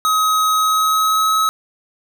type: tone with pitch glide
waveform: square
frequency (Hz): 1268 to 1283.5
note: D#6 to E6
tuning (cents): +32 to -47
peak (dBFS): -14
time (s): 0.05-1.49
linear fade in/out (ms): 0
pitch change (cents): +21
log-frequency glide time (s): 0.55-1.33
effects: none